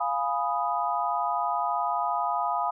sine chord, F half-diminished seventh, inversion none, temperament equal, 698.5 / 830.6 / 987.8 / 1244.5 Hz, F5 / Ab5 / Cb6 / Eb6, 0 / 0 / 0 / 0 cents, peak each -30 dBFS, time 0-2.71 s, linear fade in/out 10 ms, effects none

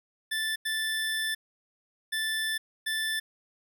25% pulse tone bursts at uneven times, 1760 Hz, A6, in tune, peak -24 dBFS, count 4, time 0.31-0.56 / 0.65-1.35 / 2.12-2.58 / 2.86-3.2 s, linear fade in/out 10 ms, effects none

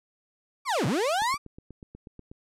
35% pulse linear two-way sweep, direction down then up, 1200 to 110 to 1200 Hz, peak -22 dBFS, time 0.65-1.38 s, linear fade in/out 50 ms, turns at 0.86 s
click train, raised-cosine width 3 ms, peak -31 dBFS, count 10, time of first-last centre 1.22-2.315 s, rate 8.22 Hz
effects low-pass 10000 Hz 12 dB/octave

